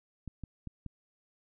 clicks, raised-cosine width 5 ms, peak -28 dBFS, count 4, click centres 0.277 / 0.437 / 0.673 / 0.863 s, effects none

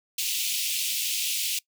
pink high-pass noise, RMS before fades -28 dBFS, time 0.18-1.59 s, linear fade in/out 5 ms, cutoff 2500 Hz, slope 48 dB/octave, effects noise-tail reverb RT60 0.1 s tail -22 dB re dry

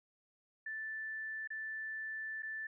sine tone with dropouts, 1760 Hz, A6, in tune, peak -39 dBFS, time 0.66-2.67 s, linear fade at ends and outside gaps 5 ms, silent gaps 1.475-1.503 / 2.423-2.43 s, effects none

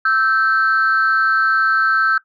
sine tone pair together, 1318.5 / 1556.2 Hz, E6 / G6, 0 / -13 cents, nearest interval minor third, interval 287 cents, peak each -14 dBFS, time 0.05-2.18 s, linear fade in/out 5 ms, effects noise-tail reverb RT60 0.1 s tail -17 dB re dry + tanh soft clip ceiling -8 dBFS

